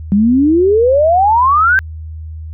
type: exponential sweep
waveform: sine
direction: up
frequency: 193.2 to 1598 Hz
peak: -7 dBFS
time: 0.12-1.79 s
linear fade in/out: 0 ms
effects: added 79 Hz sine -24 dBFS peak until 2.53 s